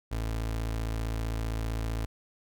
30% pulse tone, 55.4 Hz, A1, 13 cents sharp, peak -27 dBFS, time 0.11-2.06 s, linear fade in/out 10 ms, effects none

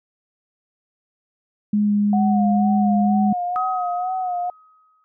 sine tone with pitch glide, 208.3 to 205.9 Hz, G#3 to G#3, +5 to -15 cents, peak -15 dBFS, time 1.73-3.33 s, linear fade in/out 5 ms, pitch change -20 cents, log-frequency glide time 1.84-1.92 s
sine tone with vibrato, 729 Hz, F#5, 26 cents flat, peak -21 dBFS, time 2.13-4.5 s, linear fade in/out 2 ms, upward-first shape sine, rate 2.1 Hz, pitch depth 53 cents each way
sine tone with exponential decay, 1264 Hz, D#6, 27 cents sharp, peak -20 dBFS, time 3.56-5.04 s, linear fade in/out 0 ms, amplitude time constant 320 ms
effects none

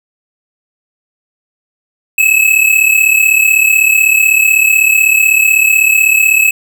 square tone pair together, 2572 / 2608 Hz, E7 / E7, -43 / -19 cents, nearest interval unison, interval 24 cents, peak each -10 dBFS, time 2.18-6.51 s, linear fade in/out 5 ms, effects none

